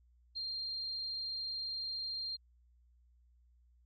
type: tone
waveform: sine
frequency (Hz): 4191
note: C8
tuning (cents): +2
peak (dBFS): -37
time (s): 0.35-2.37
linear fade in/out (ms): 20
effects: added 60 Hz sine -64 dBFS peak until 3.85 s + AAC 64 kbps